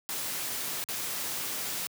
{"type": "noise with dropouts", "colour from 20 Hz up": "white", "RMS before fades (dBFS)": -34, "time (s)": [0.09, 1.87], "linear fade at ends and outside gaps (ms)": 0, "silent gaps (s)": [0.84, 0.887], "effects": ["high-pass 100 Hz 12 dB/octave"]}